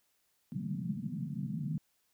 pink band-pass noise, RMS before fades -37 dBFS, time 0.52-1.78 s, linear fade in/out 0 ms, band 140 to 220 Hz, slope 48 dB/octave, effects white hiss -75 dBFS RMS until 2.13 s

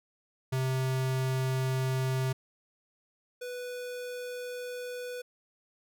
square tone pair in turn, 130.81 / 493.9 Hz, C3 / B4, 0 / 0 cents, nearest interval octave + major seventh, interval 2300 cents, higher second, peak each -28 / -37 dBFS, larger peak first, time 0.52-2.33 / 3.41-5.22 s, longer neither, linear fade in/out 10 ms, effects none

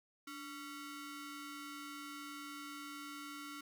sawtooth ring-modulated tone, 830.6 Hz, G#5, in tune, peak -39 dBFS, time 0.27-3.61 s, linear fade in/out 5 ms, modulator 539 Hz, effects none

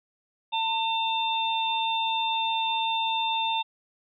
harmonic tone, 899 Hz, A5, 37 cents sharp, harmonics 1 / 3 / 4, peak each -26 / -33 / -29 dBFS, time 0.52-3.63 s, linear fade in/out 20 ms, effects none

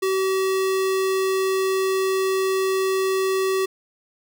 square tone, 381.4 Hz, G4, 47 cents flat, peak -20 dBFS, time 0.02-3.66 s, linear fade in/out 10 ms, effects none

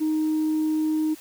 sine tone, 311.1 Hz, D#4, in tune, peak -19 dBFS, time 0-1.15 s, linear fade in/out 20 ms, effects tanh soft clip ceiling -18 dBFS + white hiss -47 dBFS RMS until 1.2 s

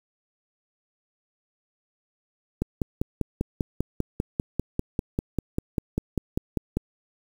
click train, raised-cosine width 3 ms, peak -11 dBFS, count 22, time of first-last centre 2.62-6.77 s, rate 5.06 Hz, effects 7-bit

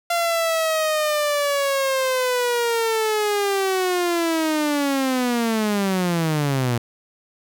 sawtooth linear sweep, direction down, 690 to 116 Hz, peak -15 dBFS, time 0.1-6.78 s, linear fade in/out 5 ms, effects none

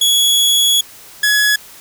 sawtooth tone pair in turn, 3362 / 1688.3 Hz, G#7 / G#6, +20 / +28 cents, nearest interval octave, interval 1192 cents, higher first, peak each -7 dBFS, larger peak neither, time 0.01-0.81 / 1.23-1.56 s, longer first, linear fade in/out 5 ms, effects white hiss -39 dBFS RMS until 1.8 s

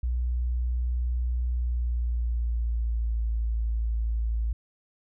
sine tone with pitch glide, 60.8 to 56.08 Hz, B1 to A1, -26 to +34 cents, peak -24 dBFS, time 0.03-4.53 s, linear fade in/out 5 ms, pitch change -140 cents, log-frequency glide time 1.51-3.26 s, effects none

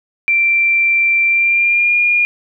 sine tone with pitch glide, 2354 to 2422 Hz, D7 to D#7, +3 to -47 cents, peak -10 dBFS, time 0.28-2.25 s, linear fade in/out 0 ms, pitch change +50 cents, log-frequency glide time 1.26-1.95 s, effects none

